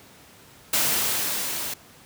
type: noise with level ramp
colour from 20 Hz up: white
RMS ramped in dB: -21 to -31 dBFS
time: 0.73-1.74 s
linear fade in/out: 5 ms
effects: pink hiss -50 dBFS RMS until 2.05 s + high-pass 80 Hz 12 dB/octave